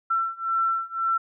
sine beating tone pair, 1344 / 1345.9 Hz, E6 / E6, +33 / +36 cents, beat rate 1.9 Hz, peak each -26 / -25 dBFS, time 0.1-1.18 s, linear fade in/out 10 ms, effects none

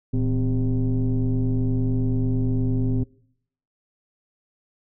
sine tone with frequency modulation, 116.54 Hz, A#2, in tune, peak -18 dBFS, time 0.13-3.04 s, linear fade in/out 10 ms, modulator 141 Hz, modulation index 1.2, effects noise-tail reverb RT60 0.7 s tail -23 dB re dry + tanh soft clip ceiling -15 dBFS

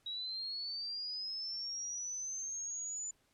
sine linear sweep, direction up, 3836 to 7040 Hz, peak -38 dBFS, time 0.06-3.11 s, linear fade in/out 5 ms, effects pink hiss -73 dBFS RMS until 3.33 s + low-pass 12000 Hz 12 dB/octave

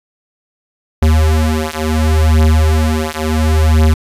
square beating tone pair, 77.78 / 78.49 Hz, D#2 / D#2, 0 / +16 cents, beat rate 0.71 Hz, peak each -13 dBFS, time 1.02-3.94 s, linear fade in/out 5 ms, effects resampled to 32000 Hz

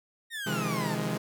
30% pulse exponential sweep, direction down, 1886 to 841 Hz, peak -31 dBFS, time 0.3-0.97 s, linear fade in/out 50 ms
sawtooth chord, F minor seventh, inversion second, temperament equal with one note detuned, 130.81 / 155.56 / 170.43 / 207.7 Hz, C3 / Eb3 / F3 / Ab3, 0 / 0 / -42 / 0 cents, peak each -32 / -31 / -31 / -29 dBFS, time 0.46-1.18 s, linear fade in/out 10 ms
effects none

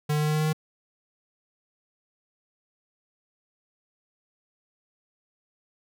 square tone with pitch steps, 149.8 / 150.75 / 151.72 / 152.68 / 153.66 / 154.64 / 155.62 Hz, D3 / D3 / D#3 / D#3 / D#3 / D#3 / D#3, +35 / +46 / -43 / -32 / -21 / -10 / +1 cents, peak -23 dBFS, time 0.09-0.531 s, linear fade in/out 10 ms, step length 63 ms, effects none

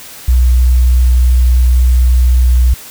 sine tone, 61.9 Hz, B1, 5 cents sharp, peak -5 dBFS, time 0.28-2.74 s, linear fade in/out 5 ms, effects white hiss -32 dBFS RMS until 2.9 s

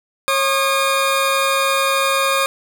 20% pulse tone pair together, 544 / 1221.2 Hz, C#5 / D#6, -33 / -33 cents, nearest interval octave + major second, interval 1400 cents, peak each -13 dBFS, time 0.28-2.46 s, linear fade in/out 0 ms, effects none

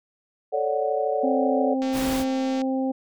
sine chord, D major seventh, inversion second, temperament equal, 440 / 554.4 / 587.3 / 740 Hz, A4 / C#5 / D5 / F#5, 0 / 0 / 0 / 0 cents, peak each -27 dBFS, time 0.52-1.75 s, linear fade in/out 20 ms
harmonic tone, 263.6 Hz, C4, 13 cents sharp, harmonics 1 / 2 / 3, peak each -23 / -29 / -33 dBFS, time 1.23-2.92 s, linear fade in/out 10 ms
click train, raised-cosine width 0.2 ms, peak -22 dBFS, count 182, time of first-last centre 1.82-2.617 s, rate 227 Hz
pink noise, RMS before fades -31 dBFS, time 1.92-2.25 s, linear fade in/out 50 ms
effects none

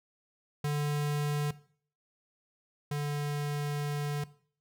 square tone pair in turn, 146.9 / 146.05 Hz, D3 / D3, +1 / -9 cents, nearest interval unison, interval 10 cents, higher first, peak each -29 / -31 dBFS, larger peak first, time 0.64-1.51 / 2.91-4.24 s, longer second, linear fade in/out 5 ms, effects noise-tail reverb RT60 0.5 s tail -18 dB re dry

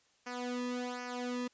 sawtooth tone with flanger, 246.9 Hz, B3, in tune, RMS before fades -38 dBFS, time 0.26-1.48 s, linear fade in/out 10 ms, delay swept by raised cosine 0.26 to 1.36 ms, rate 1.3 Hz, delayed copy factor -0.8, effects white hiss -70 dBFS RMS until 1.53 s + resampled to 16000 Hz

